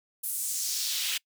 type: noise with high-pass filter sweep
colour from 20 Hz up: pink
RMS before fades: -31 dBFS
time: 0.23-1.18 s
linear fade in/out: 10 ms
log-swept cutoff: 11000 to 2700 Hz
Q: 1.8
effects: noise-tail reverb RT60 0.1 s tail -25 dB re dry